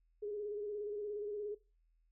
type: tone with vibrato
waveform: sine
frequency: 415.3 Hz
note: G#4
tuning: in tune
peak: -38 dBFS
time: 0.22-1.55 s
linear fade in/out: 10 ms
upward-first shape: square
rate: 17 Hz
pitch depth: 32 cents each way
effects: noise-tail reverb RT60 0.3 s tail -20 dB re dry + added 41 Hz sine -70 dBFS peak until 2.11 s